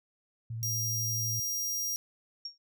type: tone with vibrato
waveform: sine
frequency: 114 Hz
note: A#2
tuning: 38 cents flat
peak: -34 dBFS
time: 0.5-1.4 s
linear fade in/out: 5 ms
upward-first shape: triangle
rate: 12 Hz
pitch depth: 37 cents each way
type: tone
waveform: sawtooth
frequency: 5700 Hz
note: F8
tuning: 34 cents sharp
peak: -28 dBFS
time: 0.63-1.96 s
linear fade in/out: 0 ms
type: tone with exponential decay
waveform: sine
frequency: 5550 Hz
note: F8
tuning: 12 cents flat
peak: -33 dBFS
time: 2.45-2.58 s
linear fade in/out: 5 ms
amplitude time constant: 27 ms
effects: none